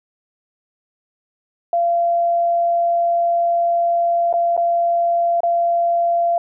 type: tone with dropouts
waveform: sine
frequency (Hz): 686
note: F5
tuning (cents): -31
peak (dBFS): -14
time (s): 1.73-6.38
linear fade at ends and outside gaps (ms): 2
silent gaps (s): 4.328-4.338 / 4.567-4.576 / 5.405-5.433
effects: none